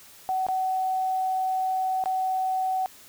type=tone with dropouts; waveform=sine; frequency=753 Hz; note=F#5; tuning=30 cents sharp; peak=-23 dBFS; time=0.29-2.86 s; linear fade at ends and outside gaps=0 ms; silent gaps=0.466-0.486 / 2.039-2.058 s; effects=white hiss -50 dBFS RMS until 3.08 s